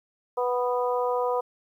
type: harmonic tone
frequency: 246.9 Hz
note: B3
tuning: in tune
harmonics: 2 / 3 / 4 / 5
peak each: -25 / -31 / -29 / -35 dBFS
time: 0.37-1.41 s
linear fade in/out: 10 ms
effects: 10-bit